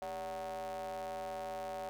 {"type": "ring-modulated tone", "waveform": "square", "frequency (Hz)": 87.3, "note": "F2", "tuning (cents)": 0, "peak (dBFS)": -37, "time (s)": [0.02, 1.89], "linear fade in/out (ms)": 0, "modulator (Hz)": 660, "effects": []}